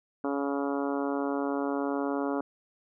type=harmonic tone; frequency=140.5 Hz; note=C#3; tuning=24 cents sharp; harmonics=2 / 3 / 4 / 5 / 6 / 7 / 8 / 9 / 10; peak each=-30 / -34 / -36 / -38 / -40 / -41 / -42 / -43 / -44 dBFS; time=0.24-2.41 s; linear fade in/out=2 ms; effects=none